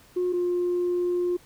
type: tone pair in turn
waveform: sine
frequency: 360 / 354.4 Hz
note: F#4 / F4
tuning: -47 / +25 cents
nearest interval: unison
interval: 28 cents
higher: first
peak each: -21 dBFS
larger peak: neither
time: 0.16-0.33 / 0.33-1.37 s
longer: second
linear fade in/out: 10 ms
effects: tanh soft clip ceiling -19 dBFS + pink hiss -55 dBFS RMS until 1.45 s